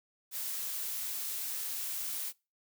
blue noise, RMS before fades -37 dBFS, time 0.31-2.33 s, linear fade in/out 50 ms, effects noise-tail reverb RT60 0.3 s tail -25 dB re dry

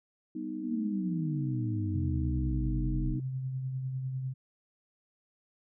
sine chord, G augmented, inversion none, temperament equal, 196 / 246.9 / 311.1 Hz, G3 / B3 / D#4, 0 / 0 / 0 cents, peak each -42 / -39 / -36 dBFS, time 0.35-3.2 s, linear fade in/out 5 ms
sine exponential sweep, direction down, 258.1 to 37.17 Hz, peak -30 dBFS, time 0.6-3.17 s, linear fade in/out 50 ms
sine tone with tremolo, 130.81 Hz, C3, in tune, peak -30 dBFS, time 1.94-4.34 s, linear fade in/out 20 ms, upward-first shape triangle, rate 10 Hz, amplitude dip 40%
effects none

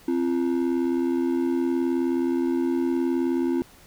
triangle ring-modulated tone, 302.4 Hz, D#4, 49 cents flat, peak -16 dBFS, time 0.08-3.62 s, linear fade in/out 0 ms, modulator 39.6 Hz, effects pink hiss -52 dBFS RMS until 3.86 s

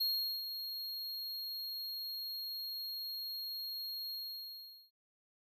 square tone with ADSR envelope, 4269 Hz, C8, 34 cents sharp, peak -31 dBFS, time 0-4.91 s, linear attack 11 ms, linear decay 410 ms, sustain -9 dB, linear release 780 ms, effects none

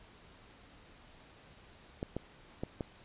clicks, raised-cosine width 2 ms, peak -22 dBFS, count 4, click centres 2.029 / 2.166 / 2.635 / 2.808 s, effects pink hiss -58 dBFS RMS until 3.04 s + resampled to 8000 Hz

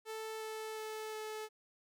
sawtooth tone with pitch steps, 440 / 437.5 / 434.9 / 432.4 Hz, A4 / A4 / A4 / A4, 0 / -10 / -20 / -30 cents, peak -37 dBFS, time 0.05-1.49 s, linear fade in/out 50 ms, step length 360 ms, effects none

